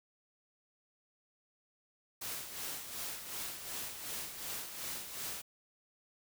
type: noise with tremolo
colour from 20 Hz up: white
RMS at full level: -40 dBFS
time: 2.21-5.42 s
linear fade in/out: 10 ms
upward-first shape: sine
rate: 2.7 Hz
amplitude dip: 55%
effects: none